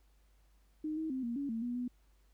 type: tone with pitch steps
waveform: sine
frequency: 308.2 / 317.6 / 261 / 235.5 / 281.5 / 226.3 / 242.4 / 246.6 Hz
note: D#4 / D#4 / C4 / A#3 / C#4 / A3 / B3 / B3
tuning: -16 / +36 / -4 / +18 / +27 / +49 / -32 / -2 cents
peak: -34 dBFS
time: 0.84-1.88 s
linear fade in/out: 5 ms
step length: 130 ms
effects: added 50 Hz sine -64 dBFS peak until 2.33 s + pink hiss -75 dBFS RMS until 2.33 s

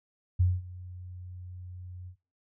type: tone with ADSR envelope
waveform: sine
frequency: 90.4 Hz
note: F#2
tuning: 40 cents flat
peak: -19 dBFS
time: 0.39-2.16 s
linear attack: 15 ms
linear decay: 210 ms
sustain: -21 dB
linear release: 84 ms
effects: noise-tail reverb RT60 0.4 s tail -21 dB re dry

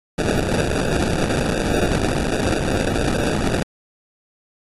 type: noise with sample-and-hold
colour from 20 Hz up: violet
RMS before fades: -20 dBFS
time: 0.18-3.63 s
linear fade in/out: 5 ms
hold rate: 1050 Hz
effects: AAC 32 kbps

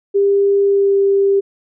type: tone with pitch glide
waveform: sine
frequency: 399.1 to 395.4 Hz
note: G4 to G4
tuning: +31 to +15 cents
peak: -10 dBFS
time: 0.14-1.41 s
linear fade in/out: 20 ms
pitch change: -16 cents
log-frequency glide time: 0.64-0.98 s
effects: none

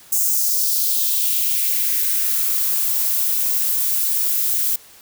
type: noise with high-pass filter sweep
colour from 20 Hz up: violet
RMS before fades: -19 dBFS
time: 0.12-4.76 s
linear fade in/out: 5 ms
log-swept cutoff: 7200 to 210 Hz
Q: 2.2
effects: white hiss -46 dBFS RMS until 5.01 s

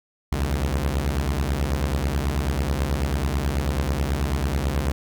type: beating tone pair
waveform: sawtooth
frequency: 65.4 / 74.6 Hz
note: C2 / D2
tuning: 0 / +28 cents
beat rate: 9.2 Hz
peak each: -20 / -21 dBFS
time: 0.32-4.92 s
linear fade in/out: 0 ms
effects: none

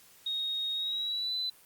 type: tone with pitch glide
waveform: sine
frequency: 3741 to 4010 Hz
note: A#7 to B7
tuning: +5 to +26 cents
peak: -30 dBFS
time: 0.26-1.5 s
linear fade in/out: 5 ms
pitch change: +121 cents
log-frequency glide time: 0.74-1.36 s
effects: white hiss -58 dBFS RMS until 1.65 s + Opus 48 kbps

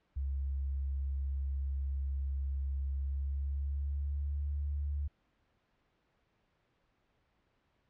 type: tone with pitch glide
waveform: sine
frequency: 68.3 to 72.07 Hz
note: C#2 to D2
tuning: -25 to -32 cents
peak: -32 dBFS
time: 0.16-5.08 s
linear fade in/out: 10 ms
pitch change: +93 cents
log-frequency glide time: 2.94-4.48 s
effects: pink hiss -75 dBFS RMS until 7.89 s + low-pass 3000 Hz 12 dB/octave

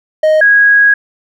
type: tone pair in turn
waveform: triangle / sine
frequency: 622.3 / 1649.9 Hz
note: D#5 / G#6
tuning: 0 / -12 cents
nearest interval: octave + perfect fourth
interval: 1688 cents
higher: second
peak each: -4 dBFS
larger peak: neither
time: 0.23-0.41 / 0.41-0.94 s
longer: second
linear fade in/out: 5 ms
effects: none

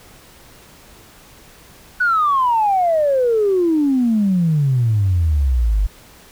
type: exponential sweep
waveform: sine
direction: down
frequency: 1500 to 47 Hz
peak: -12 dBFS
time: 2-5.87 s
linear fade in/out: 10 ms
effects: tanh soft clip ceiling -8 dBFS + pink hiss -45 dBFS RMS until 6.31 s

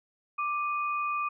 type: tone pair together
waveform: sine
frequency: 1177.7 / 2489 Hz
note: D6 / D#7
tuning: +4 / 0 cents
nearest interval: octave + minor second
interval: 1296 cents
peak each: -28 / -36 dBFS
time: 0.38-1.29 s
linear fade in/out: 10 ms
effects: none

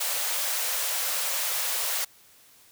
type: high-pass noise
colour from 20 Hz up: white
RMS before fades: -28 dBFS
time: 0-2.05 s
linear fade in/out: 10 ms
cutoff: 470 Hz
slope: 96 dB/octave
effects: white hiss -56 dBFS RMS until 2.71 s

